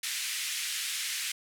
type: band-pass noise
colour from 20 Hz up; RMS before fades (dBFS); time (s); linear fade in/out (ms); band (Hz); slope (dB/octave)
pink; -34; 0.03-1.32; 5; 2000 to 12000; 24
effects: none